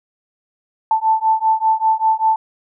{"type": "beating tone pair", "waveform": "sine", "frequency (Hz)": [880, 885.1], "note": ["A5", "A5"], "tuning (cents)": [0, 10], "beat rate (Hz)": 5.1, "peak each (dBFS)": -16, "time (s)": [0.91, 2.36], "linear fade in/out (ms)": 2, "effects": []}